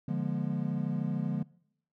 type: chord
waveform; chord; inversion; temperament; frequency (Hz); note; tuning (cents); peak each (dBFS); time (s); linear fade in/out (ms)
triangle; D diminished seventh; none; equal with one note detuned; 146.83 / 174.61 / 207.7 / 240.6; D3 / F3 / Ab3 / Cb4; 0 / 0 / 0 / -45; -32 / -32 / -33 / -35; 0.08-1.43; 5
effects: noise-tail reverb RT60 0.7 s tail -23 dB re dry